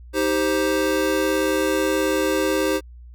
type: chord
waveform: square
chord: C minor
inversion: first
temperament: just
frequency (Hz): 314 / 392.4 / 523.3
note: Eb4 / G4 / C5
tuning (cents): +16 / +2 / 0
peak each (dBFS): -24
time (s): 0.13-2.81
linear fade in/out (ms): 50
effects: added 60 Hz sine -39 dBFS peak until 3.14 s